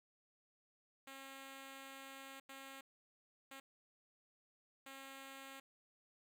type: tone bursts at uneven times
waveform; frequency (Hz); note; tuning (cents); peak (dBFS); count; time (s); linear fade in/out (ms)
5% pulse; 270.5; C#4; -42; -40; 4; 1.07-2.4 / 2.49-2.81 / 3.51-3.6 / 4.86-5.6; 5
effects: none